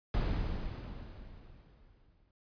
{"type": "noise with exponential decay", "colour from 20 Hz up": "brown", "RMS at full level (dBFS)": -29, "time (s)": [0.14, 2.31], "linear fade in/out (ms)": 2, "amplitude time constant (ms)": 470, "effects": ["resampled to 11025 Hz"]}